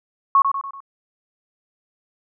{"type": "tone with echo", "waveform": "sine", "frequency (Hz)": 1101, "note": "C#6", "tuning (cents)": -12, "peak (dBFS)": -10, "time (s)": [0.35, 0.42], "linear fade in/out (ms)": 2, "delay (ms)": 96, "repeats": 4, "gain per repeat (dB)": -6, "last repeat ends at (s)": 0.804, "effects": []}